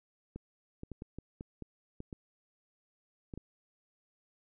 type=clicks; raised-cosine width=3 ms; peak=-29 dBFS; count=11; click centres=0.36 / 0.834 / 0.917 / 1.021 / 1.186 / 1.409 / 1.623 / 2.004 / 2.128 / 3.338 / 3.376 s; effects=none